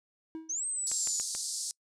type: tone with exponential decay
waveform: triangle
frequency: 320.7 Hz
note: E4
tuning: 48 cents flat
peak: -32 dBFS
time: 0.35-0.62 s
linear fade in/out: 0 ms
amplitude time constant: 57 ms
type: linear two-way sweep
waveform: sine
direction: up then down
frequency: 5920 to 8372 to 6790 Hz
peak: -31 dBFS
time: 0.49-1.22 s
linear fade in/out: 10 ms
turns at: 0.66 s
type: band-pass noise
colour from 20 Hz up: white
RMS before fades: -36 dBFS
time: 0.87-1.71 s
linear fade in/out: 0 ms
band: 4400 to 9400 Hz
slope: 48 dB/octave
type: clicks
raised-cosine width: 0.3 ms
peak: -26 dBFS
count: 4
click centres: 0.916 / 1.073 / 1.199 / 1.35 s
effects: noise-tail reverb RT60 0.1 s tail -25 dB re dry